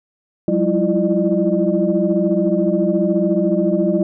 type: tone cluster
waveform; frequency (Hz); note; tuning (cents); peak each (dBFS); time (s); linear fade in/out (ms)
sine; 181.9 / 200.9 / 327.4 / 341.5 / 603; F#3 / G3 / E4 / F4 / D5; -29 / +43 / -12 / -39 / +46; -20; 0.48-4.03; 2
effects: tanh soft clip ceiling -3 dBFS